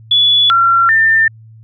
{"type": "tone with pitch steps", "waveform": "sine", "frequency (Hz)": [3423, 1366, 1795], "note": ["A7", "F6", "A6"], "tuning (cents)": [-48, -39, 34], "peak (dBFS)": -7, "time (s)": [0.11, 1.28], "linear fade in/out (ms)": 5, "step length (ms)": 390, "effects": ["added 111 Hz sine -36 dBFS peak until 1.63 s"]}